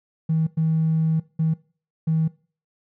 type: tone bursts at uneven times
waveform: triangle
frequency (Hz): 160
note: D#3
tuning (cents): +49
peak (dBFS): -14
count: 4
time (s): 0.29-0.47 / 0.57-1.2 / 1.39-1.54 / 2.07-2.28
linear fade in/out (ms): 10
effects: noise-tail reverb RT60 0.4 s tail -24 dB re dry + tanh soft clip ceiling -15 dBFS

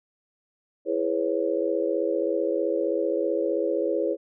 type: chord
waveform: sine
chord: C# minor seventh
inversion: first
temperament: just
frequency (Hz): 332.6 / 415.8 / 498.9 / 554.4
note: E4 / G#4 / B4 / C#5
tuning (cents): +16 / +2 / +17 / 0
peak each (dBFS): -28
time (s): 0.85-4.17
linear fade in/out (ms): 50
effects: none

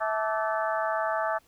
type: harmonic tone with a mistuned harmonic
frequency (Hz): 217.7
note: A3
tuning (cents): -18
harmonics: 3 / 4 / 5 / 6 / 7 / 8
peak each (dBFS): -29 / -31 / -33 / -35 / -36 / -37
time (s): 0-1.39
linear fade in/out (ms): 20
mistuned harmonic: 5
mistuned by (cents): +110
effects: pink hiss -63 dBFS RMS until 1.47 s

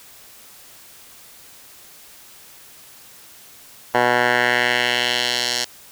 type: tone with band-pass filter sweep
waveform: 10% pulse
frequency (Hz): 122.2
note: B2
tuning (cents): -18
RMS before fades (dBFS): -19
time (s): 3.94-5.65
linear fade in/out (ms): 10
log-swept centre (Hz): 1100 to 5200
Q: 1.6
effects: white hiss -45 dBFS RMS until 5.91 s

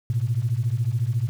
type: beating tone pair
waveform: sine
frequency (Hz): 110.4 / 124.4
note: A2 / B2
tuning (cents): +6 / +13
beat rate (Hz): 14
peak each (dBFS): -23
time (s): 0.1-1.29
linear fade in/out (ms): 0
effects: tanh soft clip ceiling -13 dBFS + 8-bit

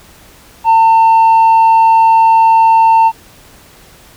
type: tone with tanh clipping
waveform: sine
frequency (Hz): 900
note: A5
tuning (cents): +39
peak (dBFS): -5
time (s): 0.64-3.12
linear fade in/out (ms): 50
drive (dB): 2
effects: pink hiss -41 dBFS RMS until 4.16 s

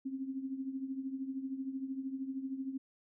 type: tone with tremolo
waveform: sine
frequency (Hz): 266.7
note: C4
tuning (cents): +33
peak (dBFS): -33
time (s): 0.05-2.78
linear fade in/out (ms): 10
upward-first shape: triangle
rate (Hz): 13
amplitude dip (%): 75
effects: none

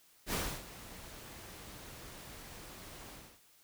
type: noise with ADSR envelope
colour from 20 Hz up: pink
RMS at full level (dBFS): -34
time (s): 0.26-3.41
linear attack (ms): 69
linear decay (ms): 290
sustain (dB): -16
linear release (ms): 290
effects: white hiss -65 dBFS RMS until 3.63 s

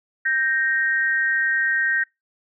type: tone pair together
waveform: sine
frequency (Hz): 1568 / 1864.7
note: G6 / A#6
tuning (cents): 0 / 0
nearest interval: minor third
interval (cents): 300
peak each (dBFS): -21 / -21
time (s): 0.25-2.04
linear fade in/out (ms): 10
effects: noise-tail reverb RT60 0.2 s tail -24 dB re dry

